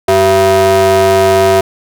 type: ring-modulated tone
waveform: square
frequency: 145.3 Hz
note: D3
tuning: 18 cents flat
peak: -4 dBFS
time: 0.08-1.61 s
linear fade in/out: 5 ms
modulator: 529 Hz
effects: none